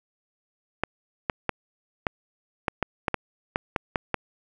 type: clicks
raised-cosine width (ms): 0.5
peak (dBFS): -8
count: 12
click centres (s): 0.836 / 1.298 / 1.493 / 2.068 / 2.682 / 2.827 / 3.082 / 3.143 / 3.559 / 3.762 / 3.958 / 4.143
effects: none